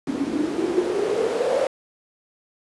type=noise with band-pass filter sweep; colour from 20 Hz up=white; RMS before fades=-23 dBFS; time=0.07-1.67 s; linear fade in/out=2 ms; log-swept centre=260 to 550 Hz; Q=9.7; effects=resampled to 24000 Hz